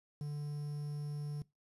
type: tone with quantisation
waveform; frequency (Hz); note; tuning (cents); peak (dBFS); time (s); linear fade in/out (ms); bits
triangle; 146.83; D3; 0; -35; 0.21-1.42; 2; 10
effects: noise-tail reverb RT60 0.2 s tail -21 dB re dry + resampled to 32000 Hz